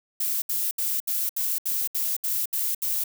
violet noise bursts, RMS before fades -26 dBFS, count 10, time 0.2-3.039 s, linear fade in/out 5 ms, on 220 ms, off 71 ms, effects none

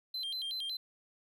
triangle tone with vibrato, 3600 Hz, A7, 39 cents sharp, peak -34 dBFS, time 0.14-0.77 s, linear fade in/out 5 ms, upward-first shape square, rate 5.4 Hz, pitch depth 210 cents each way, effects none

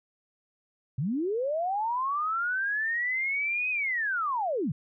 sine linear two-way sweep, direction up then down, 116.54 to 2538 to 116.54 Hz, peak -26 dBFS, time 0.98-4.72 s, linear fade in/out 5 ms, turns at 3.7 s, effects none

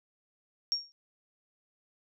sine tone with exponential decay, 5550 Hz, F8, 12 cents flat, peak -23 dBFS, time 0.72-0.92 s, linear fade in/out 0 ms, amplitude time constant 42 ms, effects none

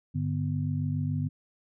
sine tone cluster, 100.4 / 147.4 / 247.4 Hz, G2 / D3 / B3, +42 / +7 / +3 cents, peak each -31 / -29 / -34 dBFS, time 0.14-1.29 s, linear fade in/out 20 ms, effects none

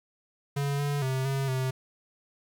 square tone with pitch steps, 141.4 / 143.7 / 131.5 / 136.1 / 130.4 Hz, C#3 / D3 / C3 / C#3 / C3, +35 / -37 / +9 / -31 / -5 cents, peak -27 dBFS, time 0.56-1.71 s, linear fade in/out 10 ms, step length 230 ms, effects 10-bit

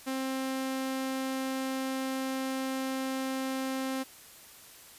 sawtooth tone, 264.3 Hz, C4, 18 cents sharp, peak -27 dBFS, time 0.06-4.04 s, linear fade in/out 20 ms, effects white hiss -52 dBFS RMS until 4.98 s + resampled to 32000 Hz

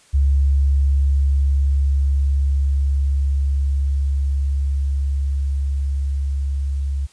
sine tone with level ramp, 69.3 Hz, C#2, in tune, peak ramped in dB -12 to -19 dBFS, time 0.13-7.07 s, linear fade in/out 20 ms, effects white hiss -52 dBFS RMS until 7.12 s + resampled to 22050 Hz

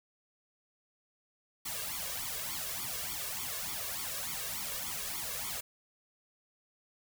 white noise with flanger, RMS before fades -38 dBFS, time 1.65-5.61 s, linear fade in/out 10 ms, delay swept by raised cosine 0.88 to 1.85 ms, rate 3.4 Hz, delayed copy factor +0.95, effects none

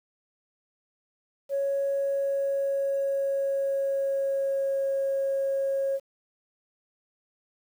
sine tone with pitch glide, 554.4 to 545.5 Hz, C#5 to C#5, 0 to -28 cents, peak -23 dBFS, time 1.49-6 s, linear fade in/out 50 ms, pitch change -28 cents, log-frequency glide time 1.92-4.95 s, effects tanh soft clip ceiling -20 dBFS + 9-bit

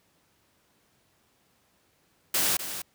white noise with echo, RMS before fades -25 dBFS, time 2.34-2.57 s, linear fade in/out 5 ms, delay 250 ms, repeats 1, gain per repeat -10 dB, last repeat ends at 2.82 s, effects pink hiss -67 dBFS RMS until 2.94 s + high-pass 80 Hz 12 dB/octave

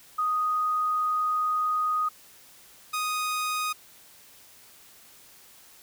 sine / sawtooth tone pair in turn, 1244.5 / 1244.5 Hz, D#6 / D#6, 0 / 0 cents, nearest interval unison, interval 0 cents, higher neither, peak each -23 dBFS, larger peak neither, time 0.18-2.09 / 2.93-3.73 s, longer first, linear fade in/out 10 ms, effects white hiss -53 dBFS RMS until 5.82 s

